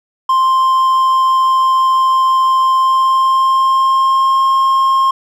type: tone with pitch glide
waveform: triangle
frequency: 1049 to 1068 Hz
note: C6 to C6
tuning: +4 to +35 cents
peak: -7 dBFS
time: 0.29-5.11 s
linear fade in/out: 5 ms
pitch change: +31 cents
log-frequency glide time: 2.7-4.44 s
effects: none